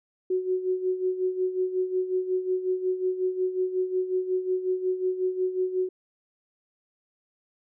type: tone with tremolo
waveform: sine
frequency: 370 Hz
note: F#4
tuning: in tune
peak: -21 dBFS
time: 0.3-5.89 s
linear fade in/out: 5 ms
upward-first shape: sine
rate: 5.5 Hz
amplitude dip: 70%
effects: none